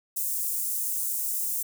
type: high-pass noise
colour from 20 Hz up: white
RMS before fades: -29 dBFS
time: 0.16-1.63 s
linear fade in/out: 10 ms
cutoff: 7600 Hz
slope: 24 dB/octave
effects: none